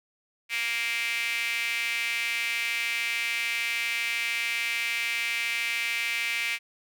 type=tone with high-pass filter; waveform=sawtooth; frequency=233.1 Hz; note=A#3; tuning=in tune; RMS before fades=-29 dBFS; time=0.49-6.59 s; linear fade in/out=50 ms; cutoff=2300 Hz; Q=5.8; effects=none